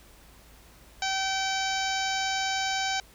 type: harmonic tone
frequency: 770 Hz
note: G5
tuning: 31 cents flat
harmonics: 1 / 2 / 3 / 4 / 5 / 6 / 7 / 8 / 9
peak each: -30 / -33 / -35 / -36 / -37 / -38 / -38 / -39 / -40 dBFS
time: 1.02-3 s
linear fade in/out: 2 ms
effects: added 54 Hz sine -55 dBFS peak until 3.14 s + pink hiss -55 dBFS RMS until 3.14 s